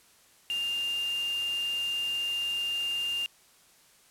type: tone in noise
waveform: sine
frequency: 2801 Hz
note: F7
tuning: 4 cents sharp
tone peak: -28 dBFS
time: 0.5-3.26 s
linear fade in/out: 0 ms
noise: white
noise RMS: -44 dBFS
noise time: 0.5-3.26 s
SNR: +13 dB
effects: white hiss -60 dBFS RMS until 4.1 s + low-pass 12000 Hz 12 dB/octave